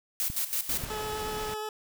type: noise with tremolo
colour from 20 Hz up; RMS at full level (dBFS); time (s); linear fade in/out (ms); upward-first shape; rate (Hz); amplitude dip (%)
blue; -29; 0.2-0.85; 0; square; 6.1; 70
type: clicks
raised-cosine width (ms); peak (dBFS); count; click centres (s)
5; -24; 2; 0.301 / 0.838
type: noise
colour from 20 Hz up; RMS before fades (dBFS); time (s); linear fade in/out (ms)
pink; -39; 0.69-1.54; 2
type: tone with vibrato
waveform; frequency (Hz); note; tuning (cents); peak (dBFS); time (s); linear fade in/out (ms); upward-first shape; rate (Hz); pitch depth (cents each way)
20% pulse; 428.5; A4; -46; -28; 0.9-1.69; 2; triangle; 8.3; 12
effects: none